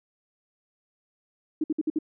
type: tone bursts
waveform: sine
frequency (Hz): 311.1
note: D#4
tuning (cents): 0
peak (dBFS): -22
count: 5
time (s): 1.61-1.988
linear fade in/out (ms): 5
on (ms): 30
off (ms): 57
effects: none